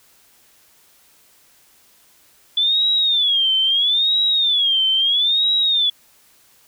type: tone with vibrato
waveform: sine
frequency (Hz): 3451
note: A7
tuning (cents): -34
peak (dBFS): -14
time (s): 2.57-5.9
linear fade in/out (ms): 5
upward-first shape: sine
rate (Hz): 0.76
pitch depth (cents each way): 190
effects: white hiss -54 dBFS RMS until 6.67 s